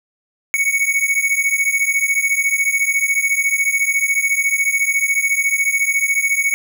square beating tone pair, 2217 / 2231 Hz, C#7 / C#7, 0 / +11 cents, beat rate 14 Hz, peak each -19 / -18 dBFS, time 0.54-6.54 s, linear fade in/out 0 ms, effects none

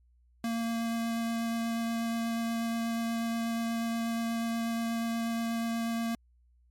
square tone with vibrato, 230 Hz, A#3, 23 cents flat, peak -30 dBFS, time 0.44-6.15 s, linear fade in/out 2 ms, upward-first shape triangle, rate 8.3 Hz, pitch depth 10 cents each way, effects added 60 Hz sine -61 dBFS peak until 6.7 s + MP3 64 kbps

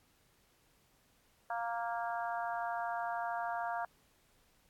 harmonic tone, 233.1 Hz, A#3, in tune, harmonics 3 / 4 / 5 / 6 / 7, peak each -37 / -40 / -45 / -44 / -46 dBFS, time 1.5-3.85 s, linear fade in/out 2 ms, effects pink hiss -70 dBFS RMS until 4.69 s + AAC 64 kbps

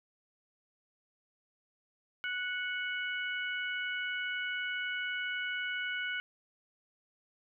harmonic tone, 738 Hz, F#5, 5 cents flat, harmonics 2 / 3 / 4, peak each -35 / -39 / -41 dBFS, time 2.24-6.2 s, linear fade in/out 0 ms, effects none

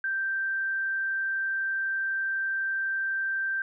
sine tone, 1568 Hz, G6, in tune, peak -26 dBFS, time 0.04-3.62 s, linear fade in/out 2 ms, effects none

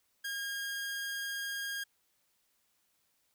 sawtooth tone, 1623 Hz, G#6, 40 cents flat, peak -32 dBFS, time 0.24-1.84 s, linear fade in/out 10 ms, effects white hiss -75 dBFS RMS until 3.34 s

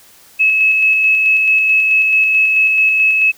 sine tone with tremolo, 2585 Hz, E7, 34 cents flat, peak -8 dBFS, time 0.39-3.32 s, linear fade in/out 20 ms, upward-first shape square, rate 4.6 Hz, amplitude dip 25%, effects white hiss -45 dBFS RMS until 3.37 s

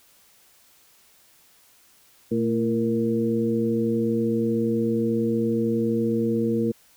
sine tone cluster, 117.2 / 226.1 / 338.9 / 466.1 Hz, A#2 / A3 / E4 / A#4, +10 / +47 / +48 / 0 cents, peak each -31 / -23 / -27 / -26 dBFS, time 2.31-6.72 s, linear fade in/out 10 ms, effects white hiss -57 dBFS RMS until 6.96 s

